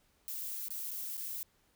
violet noise with dropouts, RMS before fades -40 dBFS, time 0.28-1.43 s, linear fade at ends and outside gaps 0 ms, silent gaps 0.684-0.705 / 0.908-0.913 / 1.17-1.177 s, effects pink hiss -71 dBFS RMS until 1.75 s

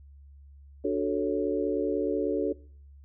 sine chord, D major seventh, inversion none, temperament equal, 293.7 / 370 / 440 / 554.4 Hz, D4 / F#4 / A4 / C#5, 0 / 0 / 0 / 0 cents, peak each -30 / -30 / -29 / -33 dBFS, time 0.84-2.53 s, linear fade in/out 10 ms, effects noise-tail reverb RT60 0.5 s tail -21 dB re dry + added 70 Hz sine -48 dBFS peak until 3.04 s

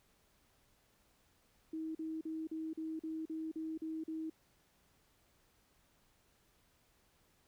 sine tone bursts, 318.5 Hz, D#4, 41 cents sharp, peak -38 dBFS, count 10, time 1.73-4.299 s, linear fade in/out 5 ms, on 220 ms, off 41 ms, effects pink hiss -72 dBFS RMS until 7.47 s

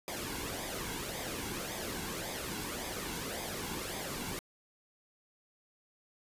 pink noise with flanger, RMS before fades -39 dBFS, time 0.08-4.39 s, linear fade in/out 0 ms, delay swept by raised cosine 0.7 to 1.66 ms, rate 1.8 Hz, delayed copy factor -0.6, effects resampled to 32000 Hz

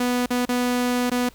sawtooth tone with dropouts, 246.5 Hz, B3, 3 cents flat, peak -16 dBFS, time 0-1.29 s, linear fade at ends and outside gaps 5 ms, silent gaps 0.261-0.304 / 0.454-0.489 / 1.099-1.115 s, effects added 53 Hz sine -49 dBFS peak until 1.34 s + pink hiss -52 dBFS RMS until 1.34 s

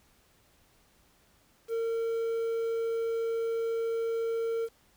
triangle tone with quantisation, 457 Hz, A#4, 34 cents flat, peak -26 dBFS, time 1.68-4.69 s, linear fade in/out 50 ms, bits 9, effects pink hiss -65 dBFS RMS until 4.96 s

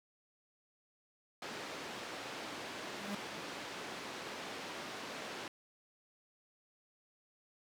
pink band-pass noise, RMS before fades -45 dBFS, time 1.42-5.48 s, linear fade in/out 2 ms, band 280 to 4800 Hz, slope 12 dB/octave
45% pulse tone with exponential growth, 202.6 Hz, G#3, 43 cents flat, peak -36 dBFS, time 2.82-3.15 s, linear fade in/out 5 ms, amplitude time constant 71 ms
effects none

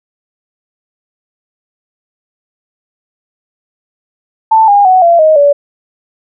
sine tone with pitch steps, 885 / 811.5 / 744.2 / 682.4 / 625.8 / 573.9 Hz, A5 / G#5 / F#5 / F5 / D#5 / D5, +10 / -40 / +10 / -40 / +10 / -40 cents, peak -3 dBFS, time 4.51-5.53 s, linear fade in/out 10 ms, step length 170 ms, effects none

